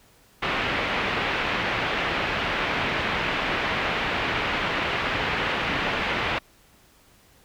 white low-pass noise, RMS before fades -26 dBFS, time 0.42-6.39 s, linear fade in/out 10 ms, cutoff 2800 Hz, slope 24 dB/octave, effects pink hiss -57 dBFS RMS until 7.44 s

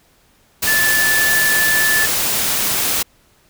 sine tone in noise, 1745 Hz, A6, 15 cents flat, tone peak -14 dBFS, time 0.67-2.06 s, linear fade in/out 10 ms, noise white, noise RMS -18 dBFS, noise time 0.62-3.03 s, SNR +1 dB, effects pink hiss -55 dBFS RMS until 3.49 s

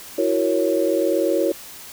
sine chord, F# dominant seventh, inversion third, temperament equal, 329.6 / 370 / 466.2 / 554.4 Hz, E4 / F#4 / A#4 / C#5, 0 / 0 / 0 / 0 cents, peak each -22 / -23 / -24 / -21 dBFS, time 0.18-1.52 s, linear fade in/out 5 ms, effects white hiss -39 dBFS RMS until 1.92 s

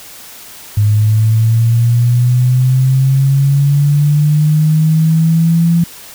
sine linear sweep, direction up, 103.83 to 170 Hz, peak -7 dBFS, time 0.77-5.84 s, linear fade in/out 5 ms, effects white hiss -34 dBFS RMS until 6.14 s

